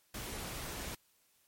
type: noise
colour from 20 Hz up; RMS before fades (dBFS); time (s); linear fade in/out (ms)
pink; -42; 0.14-0.95; 5
effects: white hiss -71 dBFS RMS until 1.47 s + MP3 64 kbps